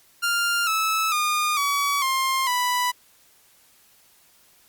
sawtooth tone with pitch steps, 1398 / 1304.4 / 1217 / 1135.5 / 1059.5 / 988.5 Hz, F6 / E6 / D#6 / C#6 / C6 / B5, +1 / -19 / -39 / +41 / +21 / +1 cents, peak -17 dBFS, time 0.22-2.92 s, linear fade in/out 20 ms, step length 450 ms, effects white hiss -57 dBFS RMS until 4.68 s + Opus 48 kbps

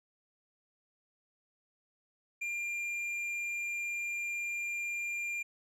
sine tone with tanh clipping, 2394 Hz, D7, 33 cents sharp, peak -35 dBFS, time 2.41-5.43 s, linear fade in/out 10 ms, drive 7 dB, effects none

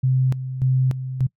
sine tone with tremolo, 130 Hz, C3, 11 cents flat, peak -15 dBFS, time 0.03-1.27 s, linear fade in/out 10 ms, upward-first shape square, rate 1.7 Hz, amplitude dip 70%, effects noise-tail reverb RT60 0.1 s tail -22 dB re dry

